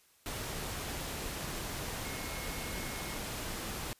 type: tone in noise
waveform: sine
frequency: 2169 Hz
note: C#7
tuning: 38 cents flat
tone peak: -48 dBFS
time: 2.05-3.18 s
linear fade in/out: 0 ms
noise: pink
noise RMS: -39 dBFS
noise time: 0.26-3.93 s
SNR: -12 dB
effects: white hiss -66 dBFS RMS until 3.99 s + resampled to 32000 Hz